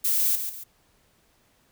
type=noise with echo; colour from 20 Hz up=violet; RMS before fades=-23 dBFS; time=0.04-0.36 s; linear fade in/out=10 ms; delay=140 ms; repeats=2; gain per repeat=-8 dB; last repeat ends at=0.64 s; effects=pink hiss -64 dBFS RMS until 1.71 s